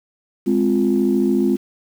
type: chord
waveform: sine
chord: F minor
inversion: first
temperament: equal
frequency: 207.7 / 261.6 / 349.2 Hz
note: Ab3 / C4 / F4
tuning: 0 / 0 / 0 cents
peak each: -18 dBFS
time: 0.46-1.57 s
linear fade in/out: 20 ms
effects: tanh soft clip ceiling -6 dBFS + 7-bit